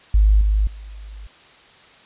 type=tone with level steps; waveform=sine; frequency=51.8 Hz; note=G#1; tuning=4 cents flat; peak=-10 / -14 / -33 dBFS; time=0.14-1.27 s; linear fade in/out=5 ms; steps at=0.41 / 0.67 s; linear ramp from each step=2 ms; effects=white hiss -48 dBFS RMS until 2.05 s + resampled to 8000 Hz